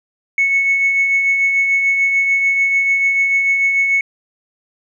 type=tone with tremolo; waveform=sine; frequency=2206 Hz; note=C#7; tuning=9 cents flat; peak=-9 dBFS; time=0.38-4.01 s; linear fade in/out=2 ms; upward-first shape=triangle; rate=6.8 Hz; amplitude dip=45%; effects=tanh soft clip ceiling -7 dBFS